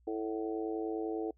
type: harmonic tone with a mistuned harmonic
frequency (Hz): 110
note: A2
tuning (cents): 0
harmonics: 3 / 4 / 5 / 6 / 7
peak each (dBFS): -36 / -36 / -47 / -48 / -44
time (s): 0.07-1.31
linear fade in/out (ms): 5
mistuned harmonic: 7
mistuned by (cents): -38
effects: noise-tail reverb RT60 0.1 s tail -25 dB re dry + added 60 Hz sine -63 dBFS peak until 1.37 s